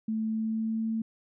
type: tone with pitch glide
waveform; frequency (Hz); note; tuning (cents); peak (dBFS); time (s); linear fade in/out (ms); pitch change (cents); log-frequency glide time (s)
sine; 220 to 223.3; A3 to A3; 0 to +26; -27; 0.08-1.02; 5; +26; 0.26-0.88
effects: none